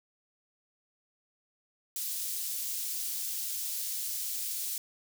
white high-pass noise, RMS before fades -35 dBFS, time 1.96-4.78 s, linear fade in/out 2 ms, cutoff 4700 Hz, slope 12 dB/octave, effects none

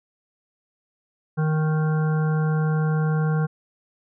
harmonic tone, 155.56 Hz, D#3, in tune, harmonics 1 / 3 / 5 / 7 / 9 / 10, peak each -19 / -31 / -35 / -38 / -36 / -40 dBFS, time 1.37-3.47 s, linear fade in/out 20 ms, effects none

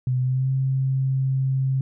sine tone with pitch glide, 127.1 to 133.11 Hz, C3 to C3, -50 to +30 cents, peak -19 dBFS, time 0.07-1.81 s, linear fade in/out 2 ms, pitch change +80 cents, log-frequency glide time 0.21-0.51 s, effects none

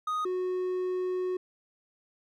triangle tone pair in turn, 1244.5 / 366.8 Hz, D#6 / F#4, 0 / -15 cents, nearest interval octave + major sixth, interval 2115 cents, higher first, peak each -26 dBFS, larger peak neither, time 0.07-0.25 / 0.25-1.37 s, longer second, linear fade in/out 5 ms, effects none

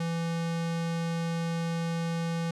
square tone, 166.9 Hz, E3, 22 cents sharp, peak -29 dBFS, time 0-2.51 s, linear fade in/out 5 ms, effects low-pass 8000 Hz 12 dB/octave

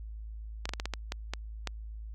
clicks, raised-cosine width 0.2 ms, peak -16 dBFS, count 9, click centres 0.655 / 0.692 / 0.736 / 0.799 / 0.856 / 0.937 / 1.121 / 1.336 / 1.673 s, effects added 54 Hz sine -39 dBFS peak until 2.14 s

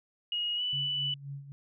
sine tone with pitch glide, 2883 to 2974 Hz, F#7 to F#7, -46 to +8 cents, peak -29 dBFS, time 0.32-1.14 s, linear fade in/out 2 ms, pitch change +54 cents, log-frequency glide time 0.56-0.62 s
sine tone with tremolo, 140 Hz, C#3, 18 cents sharp, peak -36 dBFS, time 0.73-1.52 s, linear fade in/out 0 ms, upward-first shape sine, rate 3.8 Hz, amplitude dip 70%
effects none

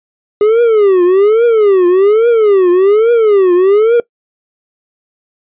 triangle tone with vibrato, 409.2 Hz, G#4, 26 cents flat, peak -3 dBFS, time 0.41-4 s, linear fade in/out 2 ms, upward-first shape triangle, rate 1.2 Hz, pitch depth 280 cents each way, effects noise-tail reverb RT60 0.1 s tail -21 dB re dry + resampled to 8000 Hz

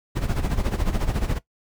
brown noise with tremolo, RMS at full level -20 dBFS, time 0.15-1.39 s, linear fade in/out 20 ms, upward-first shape sine, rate 14 Hz, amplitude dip 75%, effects noise-tail reverb RT60 0.1 s tail -18 dB re dry

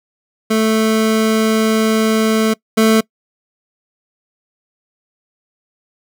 25% pulse tone pair in turn, 220 / 220.9 Hz, A3 / A3, 0 / +7 cents, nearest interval unison, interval 7 cents, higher second, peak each -8 / -5 dBFS, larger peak second, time 0.5-2.54 / 2.77-3.01 s, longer first, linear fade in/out 10 ms, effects noise-tail reverb RT60 0.1 s tail -24 dB re dry

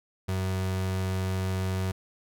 35% pulse tone with vibrato, 94 Hz, F#2, 28 cents sharp, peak -25 dBFS, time 0.28-1.92 s, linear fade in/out 10 ms, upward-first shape triangle, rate 20 Hz, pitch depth 13 cents each way, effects none

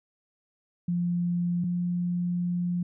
sine tone pair in turn, 174.61 / 176.13 Hz, F3 / F3, 0 / +15 cents, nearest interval unison, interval 15 cents, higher second, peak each -24 / -25 dBFS, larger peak first, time 0.88-1.64 / 1.64-2.83 s, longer second, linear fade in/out 5 ms, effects none

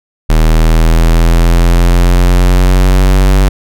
square exponential sweep, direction up, 39.31 to 48.17 Hz, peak -5 dBFS, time 0.29-3.49 s, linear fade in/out 10 ms, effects none

